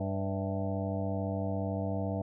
harmonic tone with a mistuned harmonic, 97.7 Hz, G2, 5 cents flat, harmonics 1 / 2 / 3 / 5 / 6 / 7 / 8 / 9, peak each -34 / -36 / -39 / -41 / -43 / -38 / -47 / -49 dBFS, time 0-2.22 s, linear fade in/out 5 ms, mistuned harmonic 7, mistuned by -61 cents, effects none

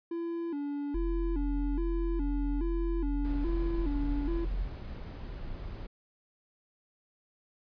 triangle tone with vibrato, 311.1 Hz, D#4, in tune, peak -30 dBFS, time 0.11-4.45 s, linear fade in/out 5 ms, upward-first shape square, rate 1.2 Hz, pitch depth 140 cents each way
sine tone, 43.65 Hz, F1, in tune, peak -29 dBFS, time 0.94-4.68 s, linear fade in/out 10 ms
brown noise, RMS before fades -40 dBFS, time 3.24-5.87 s, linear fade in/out 10 ms
effects resampled to 11025 Hz

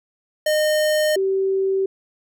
square / sine tone pair in turn, 612 / 385.5 Hz, D#5 / G4, -29 / -29 cents, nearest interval minor sixth, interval 800 cents, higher first, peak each -17 / -17 dBFS, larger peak neither, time 0.46-1.16 / 1.16-1.86 s, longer neither, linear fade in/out 5 ms, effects none

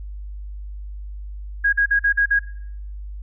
sine tone bursts, 1642 Hz, G#6, 20 cents flat, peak -14 dBFS, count 6, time 1.64-2.393 s, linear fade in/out 10 ms, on 88 ms, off 45 ms, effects noise-tail reverb RT60 0.7 s tail -20 dB re dry + added 50 Hz sine -30 dBFS peak until 3.22 s

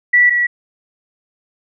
sine tone pair in turn, 1956 / 1938 Hz, B6 / B6, -17 / -33 cents, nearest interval unison, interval 16 cents, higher first, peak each -7 / -12 dBFS, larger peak first, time 0.13-0.3 / 0.3-0.47 s, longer neither, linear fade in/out 10 ms, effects none

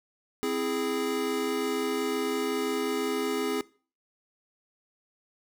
square chord, C augmented, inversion none, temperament equal, 261.6 / 329.6 / 415.3 Hz, C4 / E4 / G#4, 0 / 0 / 0 cents, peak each -33 / -35 / -30 dBFS, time 0.43-3.61 s, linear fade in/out 0 ms, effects noise-tail reverb RT60 0.4 s tail -21 dB re dry

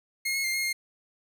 sawtooth tone with pitch steps, 2146 / 2173 / 2107 / 2146 / 2126 Hz, C7 / C#7 / C7 / C7 / C7, +43 / -35 / +12 / +43 / +27 cents, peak -23 dBFS, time 0.25-0.73 s, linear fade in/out 10 ms, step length 96 ms, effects none

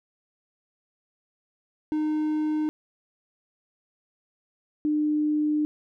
triangle / sine tone pair in turn, 306.7 / 301.3 Hz, D#4 / D4, -25 / +44 cents, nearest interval unison, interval 31 cents, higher first, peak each -21 dBFS, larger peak neither, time 1.92-2.69 / 4.85-5.65 s, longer second, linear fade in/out 0 ms, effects none

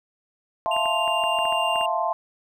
sine chord, F major seventh, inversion third, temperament equal, 659.3 / 698.5 / 880 / 1046.5 Hz, E5 / F5 / A5 / C6, 0 / 0 / 0 / 0 cents, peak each -27 dBFS, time 0.66-2.13 s, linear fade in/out 0 ms
triangle tone, 2794 Hz, F7, in tune, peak -24 dBFS, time 0.71-1.86 s, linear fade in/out 5 ms
clicks, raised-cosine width 0.5 ms, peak -22 dBFS, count 9, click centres 0.765 / 0.857 / 1.078 / 1.238 / 1.388 / 1.454 / 1.525 / 1.758 / 1.811 s
effects none

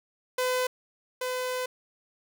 sawtooth tone pair in turn, 506 / 506 Hz, B4 / B4, +42 / +42 cents, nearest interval unison, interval 0 cents, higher neither, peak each -21 / -25 dBFS, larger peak first, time 0.38-0.67 / 1.21-1.66 s, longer second, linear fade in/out 5 ms, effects none

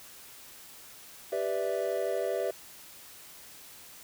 triangle chord, E minor seventh, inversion first, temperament equal, 392 / 493.9 / 587.3 / 659.3 Hz, G4 / B4 / D5 / E5, 0 / 0 / 0 / 0 cents, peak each -32 dBFS, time 1.32-2.51 s, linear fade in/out 5 ms, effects white hiss -50 dBFS RMS until 4.03 s

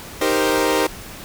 sawtooth chord, C minor seventh, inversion first, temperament equal, 311.1 / 392 / 466.2 / 523.3 Hz, Eb4 / G4 / Bb4 / C5, 0 / 0 / 0 / 0 cents, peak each -18 dBFS, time 0.21-0.87 s, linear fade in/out 5 ms, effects pink hiss -36 dBFS RMS until 1.24 s

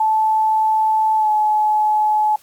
sine tone with pitch glide, 872 to 853.1 Hz, A5 to G#5, -16 to +46 cents, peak -13 dBFS, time 0-2.36 s, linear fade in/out 5 ms, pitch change -38 cents, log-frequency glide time 1.17-1.29 s, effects white hiss -51 dBFS RMS until 2.42 s + AAC 64 kbps

